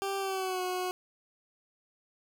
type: tone with pitch glide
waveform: 20% pulse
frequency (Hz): 392 to 365.7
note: G4 to F#4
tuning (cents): 0 to -20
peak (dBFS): -26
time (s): 0.02-0.91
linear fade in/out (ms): 0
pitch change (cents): -120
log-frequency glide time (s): 0.18-0.62
effects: none